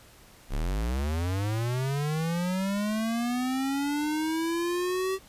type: linear sweep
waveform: square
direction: up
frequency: 30.63 to 385.5 Hz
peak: -27 dBFS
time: 0.49-5.19 s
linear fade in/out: 50 ms
effects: pink hiss -54 dBFS RMS until 5.28 s + resampled to 32000 Hz